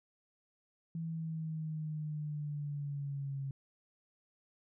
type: linear sweep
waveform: sine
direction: down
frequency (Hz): 164.81 to 136.1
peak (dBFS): -36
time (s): 0.95-3.51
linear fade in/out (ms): 2
effects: none